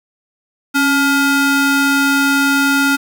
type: ring-modulated tone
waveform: square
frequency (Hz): 568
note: C#5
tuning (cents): +42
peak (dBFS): -9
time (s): 0.74-2.97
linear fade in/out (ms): 20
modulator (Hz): 843
effects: 8-bit